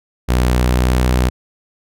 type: tone with pitch glide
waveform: sawtooth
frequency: 61.74 to 62.49 Hz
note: B1 to B1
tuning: 0 to +21 cents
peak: -8 dBFS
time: 0.28-1.3 s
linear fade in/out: 20 ms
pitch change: +21 cents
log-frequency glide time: 0.56-0.96 s
effects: none